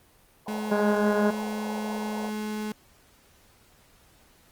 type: band-pass noise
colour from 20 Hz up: white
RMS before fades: -39 dBFS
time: 0.46-2.3 s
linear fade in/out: 5 ms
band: 470 to 1000 Hz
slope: 96 dB/octave
type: tone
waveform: 35% pulse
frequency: 213.1 Hz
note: G#3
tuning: 45 cents sharp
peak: -28 dBFS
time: 0.48-2.72 s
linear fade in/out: 2 ms
type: harmonic tone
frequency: 207.7 Hz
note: G#3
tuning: in tune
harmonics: 1 / 2 / 3 / 4 / 5 / 6 / 7 / 8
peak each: -25 / -26 / -28 / -35 / -34 / -44 / -35 / -39 dBFS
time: 0.71-1.31 s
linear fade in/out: 10 ms
effects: pink hiss -59 dBFS RMS until 4.51 s + Opus 32 kbps